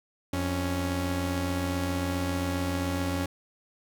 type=tone pair together; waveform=sawtooth; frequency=87.31 / 277.2 Hz; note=F2 / C#4; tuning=0 / 0 cents; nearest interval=octave + minor sixth; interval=2000 cents; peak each=-26 dBFS; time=0.33-3.26 s; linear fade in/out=5 ms; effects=none